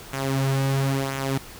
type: tone with flanger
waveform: sawtooth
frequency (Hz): 135.6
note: C#3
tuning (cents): -38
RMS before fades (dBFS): -24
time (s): 0.13-1.38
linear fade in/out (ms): 5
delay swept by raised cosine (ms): 0.21 to 4.51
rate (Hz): 0.98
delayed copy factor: -0.6
effects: pink hiss -42 dBFS RMS until 1.59 s